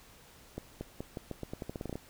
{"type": "accelerating click train", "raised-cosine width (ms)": 2, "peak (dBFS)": -24, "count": 15, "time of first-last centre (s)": [0.58, 1.956], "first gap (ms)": 230, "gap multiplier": 0.85, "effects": ["pink hiss -57 dBFS RMS until 2.09 s"]}